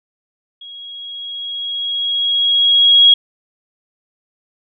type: tone with level ramp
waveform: sine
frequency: 3305 Hz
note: G#7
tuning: 9 cents flat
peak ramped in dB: -32 to -4 dBFS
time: 0.61-3.14 s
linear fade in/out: 5 ms
effects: none